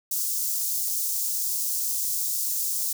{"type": "high-pass noise", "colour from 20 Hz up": "white", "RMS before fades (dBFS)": -27, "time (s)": [0.11, 2.93], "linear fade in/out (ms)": 5, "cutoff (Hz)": 5500, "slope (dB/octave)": 24, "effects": []}